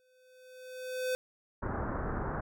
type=tone with exponential growth; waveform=square; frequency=509 Hz; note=C5; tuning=48 cents flat; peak=-29 dBFS; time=0-1.15 s; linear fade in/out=0 ms; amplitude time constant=250 ms
type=low-pass noise; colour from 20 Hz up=pink; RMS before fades=-35 dBFS; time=1.62-2.41 s; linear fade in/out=10 ms; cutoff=1600 Hz; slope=48 dB/octave
effects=none